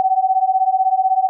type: beating tone pair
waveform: sine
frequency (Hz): 750 / 766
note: F#5 / G5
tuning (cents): +23 / -40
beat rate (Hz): 16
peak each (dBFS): -16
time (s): 0-1.29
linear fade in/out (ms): 0
effects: none